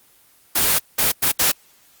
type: noise bursts at uneven times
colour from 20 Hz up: white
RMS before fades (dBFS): -17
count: 4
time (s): 0.55-0.79 / 0.98-1.12 / 1.22-1.32 / 1.39-1.52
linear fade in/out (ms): 10
effects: white hiss -54 dBFS RMS until 2 s + Opus 24 kbps